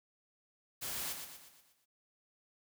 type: noise with echo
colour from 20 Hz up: white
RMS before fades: -40 dBFS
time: 0.81-1.14 s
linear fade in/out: 20 ms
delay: 120 ms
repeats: 6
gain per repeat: -6 dB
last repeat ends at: 1.86 s
effects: none